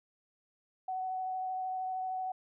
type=tone with vibrato; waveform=sine; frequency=748 Hz; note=F#5; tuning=19 cents sharp; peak=-33 dBFS; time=0.88-2.32 s; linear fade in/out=5 ms; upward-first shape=sine; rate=13 Hz; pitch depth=11 cents each way; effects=none